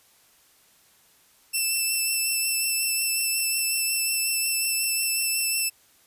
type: tone with vibrato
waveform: 5% pulse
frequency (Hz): 2662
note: E7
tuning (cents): +16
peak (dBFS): -14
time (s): 1.53-5.7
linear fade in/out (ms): 20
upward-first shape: sine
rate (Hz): 5.5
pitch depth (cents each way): 18
effects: white hiss -59 dBFS RMS until 6.06 s + resampled to 32000 Hz

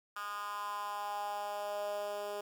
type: tone with high-pass filter sweep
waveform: 10% pulse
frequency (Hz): 205.3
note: G#3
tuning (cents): -20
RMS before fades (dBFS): -39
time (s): 0.16-2.41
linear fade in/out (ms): 5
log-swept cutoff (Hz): 1300 to 480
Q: 4.6
effects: 10-bit

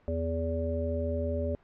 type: harmonic tone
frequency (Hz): 82.41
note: E2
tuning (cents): 0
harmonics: 1 / 3 / 5 / 7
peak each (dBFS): -31 / -36 / -37 / -33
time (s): 0.08-1.55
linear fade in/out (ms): 0
effects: pink hiss -63 dBFS RMS until 1.63 s + low-pass 2000 Hz 12 dB/octave

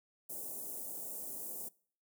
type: band-stop noise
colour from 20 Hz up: white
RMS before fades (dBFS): -43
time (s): 0.29-1.69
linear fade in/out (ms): 10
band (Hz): 680 to 8200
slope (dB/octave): 24
effects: noise-tail reverb RT60 0.5 s tail -23 dB re dry + high-pass 200 Hz 12 dB/octave

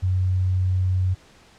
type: tone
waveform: sine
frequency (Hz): 92.5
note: F#2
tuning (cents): 0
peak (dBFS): -18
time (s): 0.02-1.15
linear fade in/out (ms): 20
effects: pink hiss -52 dBFS RMS until 1.58 s + low-pass 7000 Hz 12 dB/octave

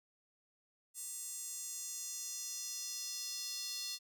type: tone with high-pass filter sweep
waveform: square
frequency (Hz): 392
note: G4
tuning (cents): 0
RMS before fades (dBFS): -43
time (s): 0.94-3.99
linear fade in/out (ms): 50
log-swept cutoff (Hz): 8100 to 4500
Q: 3.1
effects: none

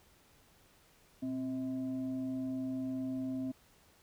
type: tone with frequency modulation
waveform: sine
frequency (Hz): 261.6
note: C4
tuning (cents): 0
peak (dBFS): -34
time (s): 1.22-3.52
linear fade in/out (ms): 10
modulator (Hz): 382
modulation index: 0.38
effects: pink hiss -65 dBFS RMS until 4.02 s

